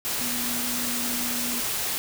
sine tone in noise, 242 Hz, B3, 35 cents flat, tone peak -33 dBFS, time 0.21-1.6 s, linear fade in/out 0 ms, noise white, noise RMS -28 dBFS, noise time 0.05-1.98 s, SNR -8 dB, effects none

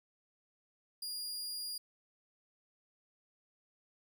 sawtooth tone, 4839 Hz, D#8, 49 cents flat, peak -36 dBFS, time 1.02-1.78 s, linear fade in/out 5 ms, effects none

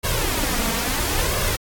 pink noise with flanger, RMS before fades -22 dBFS, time 0.03-1.57 s, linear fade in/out 20 ms, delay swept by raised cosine 1.8 to 4.4 ms, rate 0.74 Hz, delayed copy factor +0.65, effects AAC 64 kbps

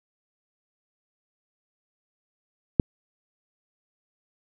click, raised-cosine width 3 ms, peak -3 dBFS, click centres 2.798 s, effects none

